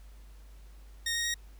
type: tone with pitch steps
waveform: 15% pulse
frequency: 1855 / 1867.9 / 1880.9 Hz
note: A#6 / A#6 / A#6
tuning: -9 / +3 / +15 cents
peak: -23 dBFS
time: 1.06-1.342 s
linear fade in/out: 5 ms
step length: 94 ms
effects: added 50 Hz sine -48 dBFS peak until 1.59 s + pink hiss -63 dBFS RMS until 1.59 s